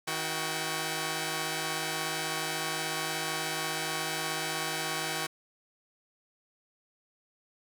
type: tone cluster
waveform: 5% pulse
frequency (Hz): 159.1 / 370.2 / 779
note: D#3 / F#4 / G5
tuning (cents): +39 / +1 / -11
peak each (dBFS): -24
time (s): 0.07-5.27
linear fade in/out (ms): 10
effects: none